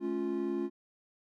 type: chord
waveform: triangle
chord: A augmented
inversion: none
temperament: equal with one note detuned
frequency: 215.2 / 277.2 / 349.2 Hz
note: A3 / C#4 / E#4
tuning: -38 / 0 / 0 cents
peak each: -36 / -34 / -31 dBFS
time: 0-0.7 s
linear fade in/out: 50 ms
effects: none